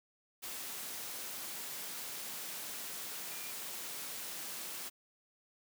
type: tone in noise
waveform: sine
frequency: 2393 Hz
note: D7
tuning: 32 cents sharp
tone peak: -52 dBFS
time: 3.3-3.52 s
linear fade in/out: 20 ms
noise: white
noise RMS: -43 dBFS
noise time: 0.42-4.9 s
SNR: -12 dB
effects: high-pass 150 Hz 12 dB/octave